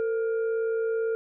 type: tone with frequency modulation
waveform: sine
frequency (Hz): 450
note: A4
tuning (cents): +39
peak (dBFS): -24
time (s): 0-1.15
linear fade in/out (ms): 0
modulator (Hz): 958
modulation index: 0.34
effects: none